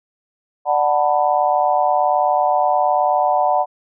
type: chord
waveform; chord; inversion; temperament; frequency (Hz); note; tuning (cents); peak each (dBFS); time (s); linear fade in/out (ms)
sine; B minor seventh; first; just; 592.7 / 740.8 / 889 / 987.8; D5 / F#5 / A5 / B5; +16 / +2 / +18 / 0; -20 / -16 / -21 / -22; 0.65-3.66; 50
effects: none